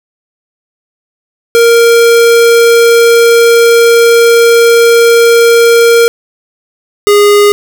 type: tone pair in turn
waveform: square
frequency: 466.2 / 411.1 Hz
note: A#4 / G#4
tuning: 0 / -18 cents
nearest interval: major second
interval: 218 cents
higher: first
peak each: -3 dBFS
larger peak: neither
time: 1.55-6.08 / 7.07-7.52 s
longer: first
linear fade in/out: 0 ms
effects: none